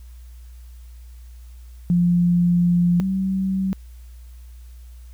sine tone pair in turn, 174.7 / 190.67 Hz, F3 / G3, +1 / -48 cents, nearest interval major second, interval 151 cents, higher second, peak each -14 / -19 dBFS, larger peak first, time 1.9-3 / 3-3.73 s, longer first, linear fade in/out 0 ms, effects added 60 Hz sine -38 dBFS peak until 5.13 s + white hiss -58 dBFS RMS until 5.13 s

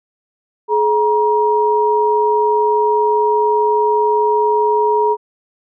sine tone pair together, 424.1 / 949 Hz, G#4 / A#5, +36 / +31 cents, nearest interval octave + major second, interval 1395 cents, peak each -14 dBFS, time 0.68-5.17 s, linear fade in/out 50 ms, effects none

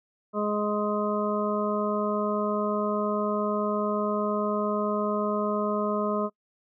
harmonic tone, 208.8 Hz, G#3, 10 cents sharp, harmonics 1 / 2 / 3 / 5 / 6, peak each -29 / -30 / -30 / -33 / -33 dBFS, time 0.33-6.3 s, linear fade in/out 50 ms, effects noise-tail reverb RT60 0.1 s tail -26 dB re dry

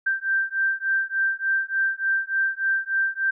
sine beating tone pair, 1568 / 1571.4 Hz, G6 / G6, 0 / +4 cents, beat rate 3.4 Hz, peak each -24 dBFS, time 0.06-3.31 s, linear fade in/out 10 ms, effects none

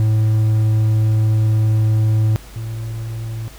triangle tone pair in turn, 109 / 112.65 Hz, A2 / A2, -16 / +41 cents, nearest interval minor second, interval 57 cents, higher second, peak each -10 / -21 dBFS, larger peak first, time 0-2.36 / 2.56-3.48 s, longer first, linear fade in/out 0 ms, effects added 50 Hz sine -38 dBFS peak until 3.58 s + pink hiss -42 dBFS RMS until 3.58 s

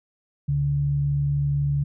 sine tone pair together, 70.2 / 142.28 Hz, C#2 / C#3, +22 / +45 cents, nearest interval octave, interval 1223 cents, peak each -31 / -20 dBFS, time 0.48-1.84 s, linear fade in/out 10 ms, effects none

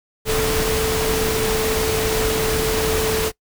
sine tone in noise, 440 Hz, A4, in tune, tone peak -20 dBFS, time 0.25-3.32 s, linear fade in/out 50 ms, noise pink, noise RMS -22 dBFS, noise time 0.25-3.32 s, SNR -1 dB, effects noise-tail reverb RT60 0.1 s tail -22 dB re dry

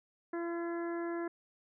harmonic tone, 340 Hz, F4, 46 cents flat, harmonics 1 / 2 / 3 / 4 / 5 / 6, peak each -35 / -44 / -47 / -49 / -48 / -56 dBFS, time 0.33-1.28 s, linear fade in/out 5 ms, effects none

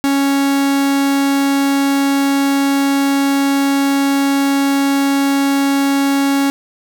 45% pulse tone, 277.2 Hz, C#4, in tune, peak -12 dBFS, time 0.04-6.5 s, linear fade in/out 0 ms, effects none

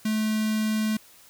square tone with notch filter, 216.6 Hz, A3, 27 cents flat, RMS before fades -25 dBFS, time 0.05-0.97 s, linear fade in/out 5 ms, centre 770 Hz, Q 0.79, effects white hiss -53 dBFS RMS until 1.29 s

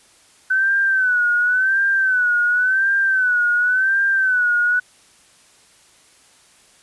sine tone with vibrato, 1513 Hz, F#6, 38 cents sharp, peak -14 dBFS, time 0.5-4.8 s, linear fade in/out 10 ms, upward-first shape sine, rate 0.92 Hz, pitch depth 88 cents each way, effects white hiss -52 dBFS RMS until 6.82 s + resampled to 24000 Hz

